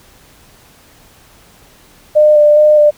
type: tone with vibrato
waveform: sine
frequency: 600 Hz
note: D5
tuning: 37 cents sharp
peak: -4 dBFS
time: 2.15-2.91 s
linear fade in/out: 20 ms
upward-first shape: square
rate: 2.4 Hz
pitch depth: 14 cents each way
effects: pink hiss -45 dBFS RMS until 2.97 s